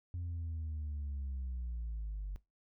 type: linear sweep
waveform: sine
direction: down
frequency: 88.4 to 47.26 Hz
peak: -35 dBFS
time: 0.14-2.36 s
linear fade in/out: 0 ms
effects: noise-tail reverb RT60 0.2 s tail -20 dB re dry + tanh soft clip ceiling -35 dBFS